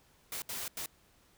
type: noise bursts at uneven times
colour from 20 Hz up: white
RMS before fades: -39 dBFS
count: 3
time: 0.32-0.42 / 0.49-0.68 / 0.77-0.86 s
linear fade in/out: 2 ms
effects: pink hiss -66 dBFS RMS until 1.37 s